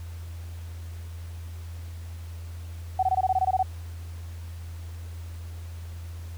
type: tone bursts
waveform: sine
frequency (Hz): 752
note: F#5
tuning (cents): +28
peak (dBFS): -19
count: 11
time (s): 2.99-3.629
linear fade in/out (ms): 5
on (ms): 39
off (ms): 21
effects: added 84 Hz sine -35 dBFS peak until 6.37 s + pink hiss -52 dBFS RMS until 6.37 s